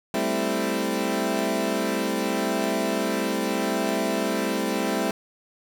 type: chord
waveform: 20% pulse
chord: A minor seventh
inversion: third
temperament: equal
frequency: 196 / 220 / 261.6 / 329.6 Hz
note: G3 / A3 / C4 / E4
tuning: 0 / 0 / 0 / 0 cents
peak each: -24 dBFS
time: 0.14-5.11 s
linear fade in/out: 2 ms
effects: none